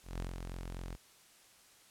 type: tone with ADSR envelope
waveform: sawtooth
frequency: 44 Hz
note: F1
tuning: 14 cents sharp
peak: -32 dBFS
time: 0.03-0.97 s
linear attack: 170 ms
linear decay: 110 ms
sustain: -5 dB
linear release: 30 ms
effects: white hiss -62 dBFS RMS until 1.9 s + low-pass 11000 Hz 12 dB/octave